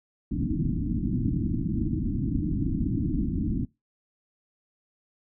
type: low-pass noise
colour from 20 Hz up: white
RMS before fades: -27 dBFS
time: 0.31-3.65 s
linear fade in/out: 5 ms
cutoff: 320 Hz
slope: 96 dB/octave
effects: noise-tail reverb RT60 0.2 s tail -20 dB re dry